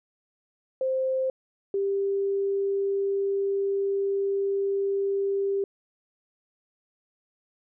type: tone pair in turn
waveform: sine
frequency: 523.3 / 395.2 Hz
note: C5 / G4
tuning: 0 / +14 cents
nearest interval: perfect fourth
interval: 486 cents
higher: first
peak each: -23 / -23 dBFS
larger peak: neither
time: 0.81-1.3 / 1.74-5.64 s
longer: second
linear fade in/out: 2 ms
effects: none